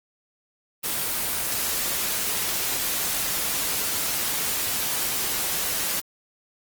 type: noise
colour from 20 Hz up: white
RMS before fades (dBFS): -26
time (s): 0.83-6.01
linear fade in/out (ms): 20
effects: Opus 24 kbps